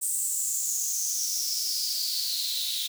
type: noise with high-pass filter sweep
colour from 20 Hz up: white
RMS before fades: -29 dBFS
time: 0.01-2.88 s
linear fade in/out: 20 ms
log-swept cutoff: 8400 to 3600 Hz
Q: 7
effects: none